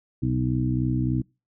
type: harmonic tone with a mistuned harmonic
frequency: 63.4 Hz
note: B1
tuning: 46 cents sharp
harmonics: 1 / 2 / 3 / 4 / 5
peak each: -32 / -24 / -33 / -28 / -29 dBFS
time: 0.22-1.22 s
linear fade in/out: 10 ms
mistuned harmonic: 1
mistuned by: +87 cents
effects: noise-tail reverb RT60 0.3 s tail -26 dB re dry